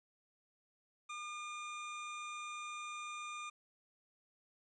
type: tone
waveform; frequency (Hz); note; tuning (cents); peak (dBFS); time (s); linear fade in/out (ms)
25% pulse; 1209; D6; +50; -39; 1.09-3.5; 10
effects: resampled to 22050 Hz + 12-bit

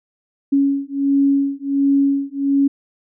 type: beating tone pair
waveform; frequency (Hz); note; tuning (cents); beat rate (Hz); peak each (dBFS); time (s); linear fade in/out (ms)
sine; 277.2 / 278.6; C#4 / C#4; 0 / +9; 1.4; -17; 0.52-2.68; 10
effects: none

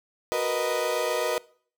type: chord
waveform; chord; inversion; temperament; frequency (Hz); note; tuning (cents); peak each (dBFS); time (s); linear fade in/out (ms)
35% pulse; B major seventh; second; equal; 370 / 466.2 / 493.9 / 622.3; F#4 / A#4 / B4 / D#5; 0 / 0 / 0 / 0; -32 / -29 / -27 / -27; 0.32-1.38; 0
effects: noise-tail reverb RT60 0.5 s tail -22 dB re dry

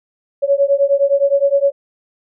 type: beating tone pair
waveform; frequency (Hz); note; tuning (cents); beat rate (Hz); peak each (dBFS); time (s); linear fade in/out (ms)
sine; 554.4 / 564.1; C#5 / C#5; 0 / +30; 9.7; -14; 0.42-1.72; 20
effects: none

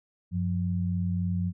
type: tone pair together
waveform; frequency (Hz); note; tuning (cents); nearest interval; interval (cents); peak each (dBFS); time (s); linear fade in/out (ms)
sine; 94.2 / 177.83; F#2 / F3; +32 / +32; major seventh; 1100; -28; 0.31-1.53; 50
effects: none

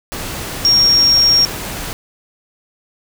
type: tone in noise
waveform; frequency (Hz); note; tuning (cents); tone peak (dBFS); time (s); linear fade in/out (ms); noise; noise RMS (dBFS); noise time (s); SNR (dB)
sine; 5570; F8; -5; -8; 0.65-1.45; 0; pink; -25; 0.12-1.93; +14
effects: none

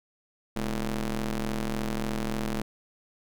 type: ring-modulated tone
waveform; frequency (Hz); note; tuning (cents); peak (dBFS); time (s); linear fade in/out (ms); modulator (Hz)
sawtooth; 116.54; A#2; 0; -21; 0.56-2.62; 5; 94.8
effects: none

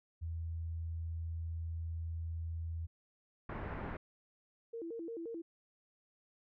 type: tone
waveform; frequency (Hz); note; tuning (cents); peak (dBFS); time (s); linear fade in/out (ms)
sine; 82.41; E2; 0; -37; 0.21-2.87; 20
type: low-pass noise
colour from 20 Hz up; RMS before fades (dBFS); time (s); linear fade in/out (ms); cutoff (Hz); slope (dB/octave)
pink; -42; 3.49-3.97; 5; 1900; 24
type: tone with vibrato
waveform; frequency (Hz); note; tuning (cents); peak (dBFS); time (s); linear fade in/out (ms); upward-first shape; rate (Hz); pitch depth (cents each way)
sine; 392; G4; 0; -40; 4.73-5.42; 10; square; 5.7; 280
effects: none

